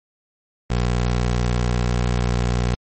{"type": "tone", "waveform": "20% pulse", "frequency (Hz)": 60.4, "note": "B1", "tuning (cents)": -38, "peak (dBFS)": -13, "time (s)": [0.7, 2.75], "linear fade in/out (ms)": 5, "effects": ["MP3 32 kbps"]}